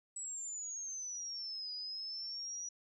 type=exponential two-way sweep; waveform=sine; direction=down then up; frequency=7890 to 4915 to 5850 Hz; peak=-40 dBFS; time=0.16-2.69 s; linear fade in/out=5 ms; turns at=1.73 s; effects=none